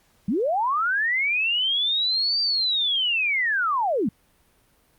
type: linear two-way sweep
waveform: sine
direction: up then down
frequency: 172.1 to 4706 to 172.1 Hz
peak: -20 dBFS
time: 0.28-4.09 s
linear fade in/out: 5 ms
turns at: 2.41 s
effects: pink hiss -62 dBFS RMS until 4.98 s + Opus 48 kbps